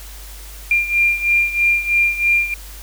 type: beating tone pair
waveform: sine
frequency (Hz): 2392 / 2395.1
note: D7 / D7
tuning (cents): +31 / +33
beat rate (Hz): 3.1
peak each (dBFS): -15 / -19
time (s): 0.71-2.54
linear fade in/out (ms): 2
effects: added 50 Hz sine -34 dBFS peak until 2.82 s + white hiss -39 dBFS RMS until 2.82 s